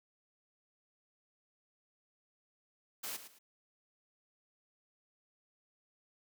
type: noise with echo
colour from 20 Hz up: white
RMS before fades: -41 dBFS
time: 3.03-3.17 s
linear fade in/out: 10 ms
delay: 110 ms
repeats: 2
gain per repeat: -11 dB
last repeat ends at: 3.39 s
effects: high-pass 200 Hz 12 dB/octave